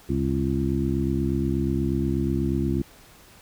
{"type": "harmonic tone with a mistuned harmonic", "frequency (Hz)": 68.3, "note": "C#2", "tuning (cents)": -25, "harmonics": [1, 2, 3, 4, 5], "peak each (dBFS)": [-28, -28, -28, -28, -28], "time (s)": [0.09, 2.82], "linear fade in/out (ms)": 5, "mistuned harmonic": 1, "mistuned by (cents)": 120, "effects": ["pink hiss -51 dBFS RMS until 3.41 s"]}